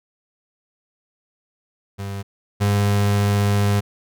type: tone pair in turn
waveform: 35% pulse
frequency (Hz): 99.1 / 101.65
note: G2 / G#2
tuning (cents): +19 / -37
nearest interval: unison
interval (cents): 44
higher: second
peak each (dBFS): -25 / -14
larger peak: second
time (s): 1.98-2.23 / 2.6-3.81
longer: second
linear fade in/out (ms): 20
effects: none